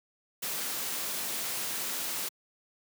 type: noise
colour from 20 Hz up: white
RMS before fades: -34 dBFS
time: 0.42-2.29 s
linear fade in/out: 10 ms
effects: high-pass 150 Hz 12 dB/octave